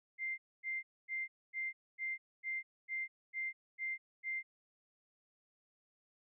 sine tone bursts, 2093 Hz, C7, in tune, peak -36 dBFS, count 10, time 0.18-4.43 s, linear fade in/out 50 ms, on 200 ms, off 250 ms, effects none

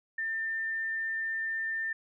sine tone, 1796 Hz, A6, 35 cents sharp, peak -30 dBFS, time 0.18-1.93 s, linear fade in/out 5 ms, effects none

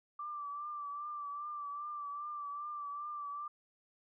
sine tone with vibrato, 1172 Hz, D6, 4 cents flat, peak -39 dBFS, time 0.19-3.48 s, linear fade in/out 5 ms, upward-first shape triangle, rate 2.5 Hz, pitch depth 47 cents each way, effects none

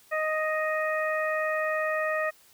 harmonic tone, 623 Hz, D#5, 2 cents sharp, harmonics 1 / 2 / 3 / 4, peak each -28 / -32 / -30 / -39 dBFS, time 0.11-2.31 s, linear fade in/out 20 ms, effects white hiss -58 dBFS RMS until 2.53 s

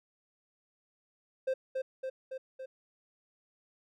triangle tone with echo, 524 Hz, C5, 2 cents sharp, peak -26 dBFS, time 1.47-1.54 s, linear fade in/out 10 ms, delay 280 ms, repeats 4, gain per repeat -3 dB, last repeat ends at 2.66 s, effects none

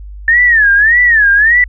sine tone with vibrato, 1778 Hz, A6, 18 cents sharp, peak -5 dBFS, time 0.28-1.64 s, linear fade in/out 2 ms, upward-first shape sine, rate 1.7 Hz, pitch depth 180 cents each way, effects added 50 Hz sine -26 dBFS peak until 1.68 s

